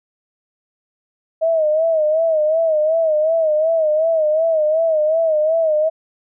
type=tone with vibrato; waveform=sine; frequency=633 Hz; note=D#5; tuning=30 cents sharp; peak=-13 dBFS; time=1.41-5.9 s; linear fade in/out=20 ms; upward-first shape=sine; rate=2.7 Hz; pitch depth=78 cents each way; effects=none